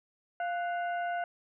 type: harmonic tone with a mistuned harmonic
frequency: 698.5 Hz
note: F5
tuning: in tune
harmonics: 1 / 2 / 3 / 4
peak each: -31 / -38 / -49 / -52 dBFS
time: 0.4-1.24 s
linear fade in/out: 2 ms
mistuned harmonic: 2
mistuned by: +100 cents
effects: none